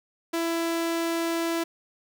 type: tone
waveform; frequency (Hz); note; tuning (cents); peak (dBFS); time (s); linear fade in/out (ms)
sawtooth; 333.3; E4; +19; -21; 0.33-1.64; 10
effects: none